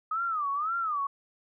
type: tone with vibrato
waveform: sine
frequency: 1240 Hz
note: D#6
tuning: 6 cents flat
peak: -27 dBFS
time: 0.11-1.07 s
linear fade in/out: 5 ms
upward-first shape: sine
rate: 1.9 Hz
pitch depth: 190 cents each way
effects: none